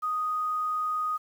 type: tone with quantisation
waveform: sine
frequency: 1244.5 Hz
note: D#6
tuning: in tune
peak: -26 dBFS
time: 0.02-1.18 s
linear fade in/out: 20 ms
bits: 9
effects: none